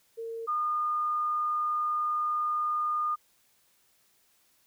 sine tone pair in turn, 456.4 / 1218.4 Hz, A#4 / D#6, -37 / -37 cents, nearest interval octave + perfect fourth, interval 1700 cents, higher second, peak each -34 / -26 dBFS, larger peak second, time 0.17-0.47 / 0.47-3.16 s, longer second, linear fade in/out 20 ms, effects white hiss -67 dBFS RMS until 4.66 s

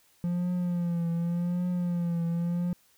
triangle tone with vibrato, 173.5 Hz, F3, 11 cents flat, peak -24 dBFS, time 0.24-2.73 s, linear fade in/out 0 ms, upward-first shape triangle, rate 0.87 Hz, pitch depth 60 cents each way, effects white hiss -64 dBFS RMS until 2.97 s

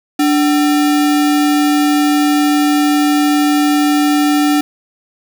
sine tone with sample-and-hold, 293.7 Hz, D4, in tune, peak -9 dBFS, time 0.19-4.61 s, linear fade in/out 5 ms, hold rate 1050 Hz, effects none

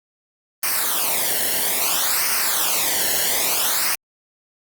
white noise with flanger, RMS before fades -20 dBFS, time 0.63-3.95 s, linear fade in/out 2 ms, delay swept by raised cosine 0.27 to 0.83 ms, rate 0.6 Hz, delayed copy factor -0.75, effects Opus 32 kbps

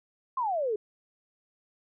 sine exponential sweep, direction down, 1087 to 404.5 Hz, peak -26 dBFS, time 0.37-0.76 s, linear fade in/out 5 ms, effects none

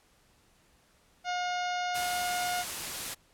harmonic tone, 717 Hz, F5, 45 cents sharp, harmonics 1 / 2 / 3 / 4 / 5 / 6 / 7 / 8 / 9, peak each -31 / -37 / -41 / -43 / -45 / -47 / -48 / -49 / -50 dBFS, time 1.24-2.65 s, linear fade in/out 50 ms
white noise, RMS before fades -36 dBFS, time 1.94-3.15 s, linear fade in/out 20 ms
effects pink hiss -65 dBFS RMS until 3.33 s + low-pass 12000 Hz 12 dB/octave

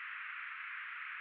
pink band-pass noise, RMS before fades -45 dBFS, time 0-1.2 s, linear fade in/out 0 ms, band 1300 to 2500 Hz, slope 48 dB/octave, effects none

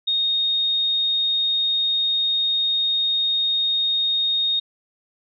sine tone, 3710 Hz, A#7, 9 cents flat, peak -18 dBFS, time 0.07-4.6 s, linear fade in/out 10 ms, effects none

